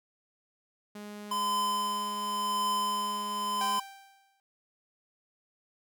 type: tone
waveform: sawtooth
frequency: 207.7 Hz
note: G#3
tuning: in tune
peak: -37 dBFS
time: 0.95-3.79 s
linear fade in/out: 5 ms
type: tone with tremolo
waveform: square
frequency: 1020 Hz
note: C6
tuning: 44 cents flat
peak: -27 dBFS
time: 1.31-3.8 s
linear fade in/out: 5 ms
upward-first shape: triangle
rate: 0.9 Hz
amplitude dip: 55%
type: tone with exponential decay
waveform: sawtooth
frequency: 784 Hz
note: G5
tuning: in tune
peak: -28 dBFS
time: 3.61-4.4 s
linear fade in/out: 1 ms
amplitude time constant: 170 ms
effects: none